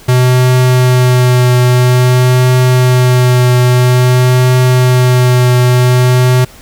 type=tone with vibrato; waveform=square; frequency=125.7 Hz; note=B2; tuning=31 cents sharp; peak=-6 dBFS; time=0.08-6.45 s; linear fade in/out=10 ms; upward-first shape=triangle; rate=0.5 Hz; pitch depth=19 cents each way; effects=pink hiss -37 dBFS RMS until 6.61 s